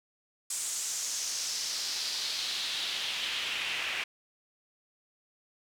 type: noise with band-pass filter sweep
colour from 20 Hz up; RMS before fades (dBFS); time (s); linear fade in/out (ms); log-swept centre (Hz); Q
pink; -34; 0.5-4.04; 5; 7800 to 2400; 2.6
effects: none